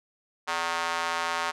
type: tone with high-pass filter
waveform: square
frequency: 83.9 Hz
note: E2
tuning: 31 cents sharp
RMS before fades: -29 dBFS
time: 0.47-1.52 s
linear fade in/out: 20 ms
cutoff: 1000 Hz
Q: 1.6
effects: low-pass 7000 Hz 12 dB/octave